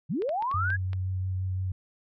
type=linear sweep; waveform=sine; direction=up; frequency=116.54 to 1700 Hz; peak=-26 dBFS; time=0.09-0.77 s; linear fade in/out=20 ms
type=clicks; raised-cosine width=0.3 ms; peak=-26 dBFS; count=6; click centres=0.221 / 0.292 / 0.424 / 0.514 / 0.703 / 0.932 s
type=tone with vibrato; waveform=sine; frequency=93.4 Hz; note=F#2; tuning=17 cents sharp; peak=-27 dBFS; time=0.54-1.72 s; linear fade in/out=5 ms; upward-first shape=sine; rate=5.8 Hz; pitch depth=13 cents each way
effects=none